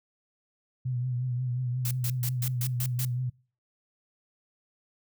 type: tone with vibrato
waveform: sine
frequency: 125 Hz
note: B2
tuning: 21 cents sharp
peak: -27 dBFS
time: 0.85-3.3 s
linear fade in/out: 10 ms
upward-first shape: triangle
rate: 5.6 Hz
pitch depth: 61 cents each way
type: noise bursts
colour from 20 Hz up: blue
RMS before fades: -33 dBFS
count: 7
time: 1.85-3.05 s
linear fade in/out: 2 ms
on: 60 ms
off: 130 ms
effects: noise-tail reverb RT60 0.4 s tail -24 dB re dry